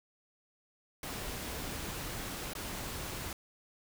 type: noise with dropouts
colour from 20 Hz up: pink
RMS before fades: -40 dBFS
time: 1.03-3.33 s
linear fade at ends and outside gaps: 2 ms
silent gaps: 2.535-2.551 s
effects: none